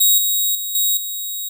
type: tone with level steps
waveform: 5% pulse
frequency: 3800 Hz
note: A#7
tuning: 33 cents sharp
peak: -3 / -8 / -15 / -7 / -16 dBFS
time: 0-1.49 s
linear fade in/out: 10 ms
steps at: 0.18 / 0.55 / 0.75 / 0.97 s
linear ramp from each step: 2 ms
effects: none